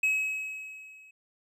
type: tone with level ramp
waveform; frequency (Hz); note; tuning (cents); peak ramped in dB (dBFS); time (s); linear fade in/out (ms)
triangle; 2560; D#7; +49; -20 to -50; 0.03-1.11; 5
effects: none